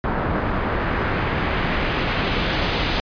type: noise with low-pass filter sweep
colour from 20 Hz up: pink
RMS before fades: -22 dBFS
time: 0.04-3 s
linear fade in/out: 0 ms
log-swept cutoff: 1200 to 4000 Hz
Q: 1.2
effects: resampled to 11025 Hz